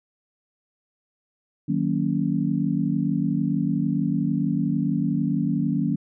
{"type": "chord", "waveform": "sine", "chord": "D# minor seventh", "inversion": "none", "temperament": "just", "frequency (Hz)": [155.56, 186.68, 233.3, 280], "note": ["D#3", "F#3", "A#3", "C#4"], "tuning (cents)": [0, 16, 2, 18], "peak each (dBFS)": -26, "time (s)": [1.68, 5.96], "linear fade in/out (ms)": 10, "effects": []}